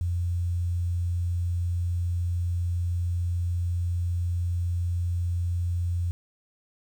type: tone with quantisation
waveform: sine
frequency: 87.31 Hz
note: F2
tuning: in tune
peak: -24 dBFS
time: 0.01-6.11 s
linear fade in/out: 0 ms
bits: 9
effects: none